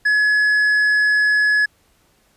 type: tone with tanh clipping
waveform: sine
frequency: 1696 Hz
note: G#6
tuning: 36 cents sharp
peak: -14 dBFS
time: 0.05-1.66 s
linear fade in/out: 10 ms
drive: 5 dB
effects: pink hiss -59 dBFS RMS until 2.36 s + resampled to 32000 Hz